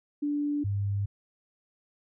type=tone pair in turn; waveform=sine; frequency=291.7 / 100.31 Hz; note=D4 / G2; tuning=-12 / +40 cents; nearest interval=octave + tritone; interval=1848 cents; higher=first; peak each=-26 dBFS; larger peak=neither; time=0.22-0.64 / 0.64-1.06 s; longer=neither; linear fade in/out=10 ms; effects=none